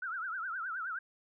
sine tone with vibrato, 1427 Hz, F6, 37 cents sharp, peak -35 dBFS, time 0.02-0.99 s, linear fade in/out 5 ms, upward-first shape triangle, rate 9.6 Hz, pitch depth 210 cents each way, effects none

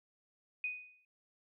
sine tone with exponential decay, 2489 Hz, D#7, in tune, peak -32 dBFS, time 0.64-1.05 s, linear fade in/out 2 ms, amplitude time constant 88 ms, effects none

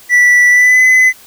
triangle tone with pitch glide, 1962 to 2022 Hz, B6 to B6, -12 to +40 cents, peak -3 dBFS, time 0.09-1.13 s, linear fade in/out 50 ms, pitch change +52 cents, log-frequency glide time 0.49-0.83 s, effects white hiss -40 dBFS RMS until 1.26 s

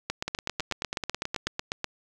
two click trains, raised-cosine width 0.2 ms, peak -13 / -11 dBFS, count 12 / 15, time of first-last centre 0.28-1.47 / 0.1-1.843 s, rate 9.24 / 8.03 Hz, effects none

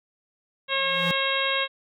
square tone with exponential growth, 170.5 Hz, F3, 41 cents flat, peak -25 dBFS, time 0.68-1.11 s, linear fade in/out 0 ms, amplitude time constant 92 ms
harmonic tone, 542 Hz, C#5, 39 cents flat, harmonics 1 / 2 / 3 / 4 / 5 / 6 / 7, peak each -30 / -30 / -30 / -30 / -30 / -30 / -30 dBFS, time 0.68-1.68 s, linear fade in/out 50 ms
effects none

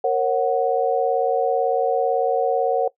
sine chord, F# major, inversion first, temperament equal with one note detuned, 466.2 / 544.2 / 740 Hz, A#4 / C#5 / F#5, 0 / -32 / 0 cents, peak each -21 dBFS, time 0.04-2.88 s, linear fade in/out 5 ms, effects noise-tail reverb RT60 0.1 s tail -20 dB re dry

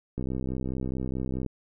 click train, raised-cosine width 3 ms, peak -19 dBFS, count 84, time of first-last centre 0.18-1.463 s, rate 64.7 Hz, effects none

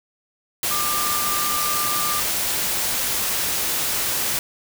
sine tone in noise, 1192 Hz, D6, 25 cents sharp, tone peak -25 dBFS, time 0.71-2.2 s, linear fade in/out 2 ms, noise white, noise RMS -23 dBFS, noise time 0.63-4.39 s, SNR -5 dB, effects none

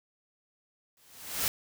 white noise with exponential growth, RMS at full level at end -26 dBFS, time 0.97-1.48 s, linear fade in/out 1 ms, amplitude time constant 110 ms, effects none

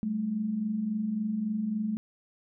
sine tone pair together, 192.7 / 216.3 Hz, G3 / A3, -29 / -29 cents, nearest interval major second, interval 200 cents, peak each -36 / -28 dBFS, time 0.03-1.97 s, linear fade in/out 0 ms, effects none

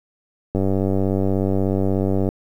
click train, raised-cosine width 2 ms, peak -8 dBFS, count 169, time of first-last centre 0.55-2.289 s, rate 96.6 Hz, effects 8-bit

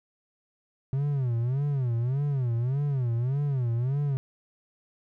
triangle tone with vibrato, 129.8 Hz, C3, 13 cents flat, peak -22 dBFS, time 0.93-4.17 s, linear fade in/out 0 ms, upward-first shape sine, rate 1.7 Hz, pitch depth 200 cents each way, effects none

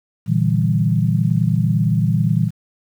sine chord, E half-diminished seventh, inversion second, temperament equal, 116.54 / 146.83 / 164.81 / 196 Hz, Bb2 / D3 / E3 / G3, 0 / 0 / 0 / 0 cents, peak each -18 / -21 / -18 / -22 dBFS, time 0.26-2.51 s, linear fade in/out 50 ms, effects 8-bit

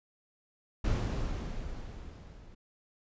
brown noise with level ramp, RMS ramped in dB -28 to -52 dBFS, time 0.84-2.55 s, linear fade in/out 10 ms, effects resampled to 16000 Hz

